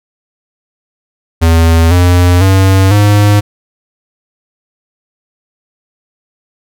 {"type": "tone with pitch steps", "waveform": "square", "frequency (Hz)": [82.41, 88.84, 95.76, 103.23], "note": ["E2", "F2", "G2", "G#2"], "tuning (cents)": [0, 30, -40, -10], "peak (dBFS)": -5, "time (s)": [1.41, 3.41], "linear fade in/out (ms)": 20, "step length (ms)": 500, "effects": []}